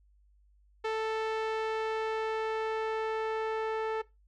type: tone with low-pass filter sweep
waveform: sawtooth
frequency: 440.7 Hz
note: A4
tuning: 3 cents sharp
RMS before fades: -32 dBFS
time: 0.84-4.02 s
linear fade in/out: 10 ms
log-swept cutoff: 3200 to 1900 Hz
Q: 0.75
effects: noise-tail reverb RT60 0.2 s tail -19 dB re dry + added 50 Hz sine -61 dBFS peak until 4.27 s